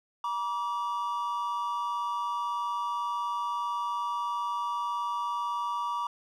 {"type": "tone pair together", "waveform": "triangle", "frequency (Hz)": [958, 1159.7], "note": ["A#5", "D6"], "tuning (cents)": [47, -22], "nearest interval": "minor third", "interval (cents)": 331, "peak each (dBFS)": [-30, -30], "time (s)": [0.24, 6.07], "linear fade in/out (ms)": 2, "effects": []}